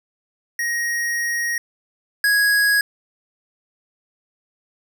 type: tone pair in turn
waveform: square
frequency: 1880 / 1660.4 Hz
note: A#6 / G#6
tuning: +14 / -1 cents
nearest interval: major second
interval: 215 cents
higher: first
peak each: -21 / -15 dBFS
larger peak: second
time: 0.59-1.58 / 2.24-2.81 s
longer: first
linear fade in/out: 2 ms
effects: none